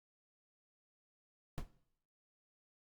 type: noise with exponential decay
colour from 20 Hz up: brown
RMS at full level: -33 dBFS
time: 1.58-1.7 s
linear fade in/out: 0 ms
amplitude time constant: 25 ms
effects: noise-tail reverb RT60 0.7 s tail -18 dB re dry + Opus 48 kbps